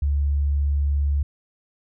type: tone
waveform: sine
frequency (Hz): 71.4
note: D2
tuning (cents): -48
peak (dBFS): -18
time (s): 0.02-1.23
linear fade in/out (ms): 5
effects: none